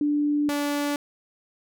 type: tone pair in turn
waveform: sine / sawtooth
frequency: 293.7 / 289.3 Hz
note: D4 / D4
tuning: 0 / -26 cents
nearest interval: unison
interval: 26 cents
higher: first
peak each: -20 dBFS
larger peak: neither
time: 0.01-0.49 / 0.49-0.96 s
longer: first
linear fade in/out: 2 ms
effects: none